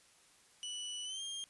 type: tone with pitch glide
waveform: sawtooth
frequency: 2960 to 3209 Hz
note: F#7 to G7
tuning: 0 to +40 cents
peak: -37 dBFS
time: 0.63-1.44 s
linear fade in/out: 0 ms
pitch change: +140 cents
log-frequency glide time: 1.04-1.22 s
effects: white hiss -65 dBFS RMS until 1.49 s + resampled to 24000 Hz